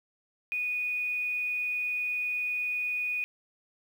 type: tone with quantisation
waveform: sine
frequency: 2472 Hz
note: D#7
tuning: 12 cents flat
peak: -28 dBFS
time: 0.52-3.24 s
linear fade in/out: 0 ms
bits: 9
effects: none